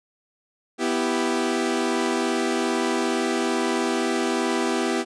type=chord; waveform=sawtooth; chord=E minor; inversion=second; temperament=equal; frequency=246.9 / 329.6 / 392 Hz; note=B3 / E4 / G4; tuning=0 / 0 / 0 cents; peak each=-22 dBFS; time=0.78-5.05 s; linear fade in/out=50 ms; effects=resampled to 22050 Hz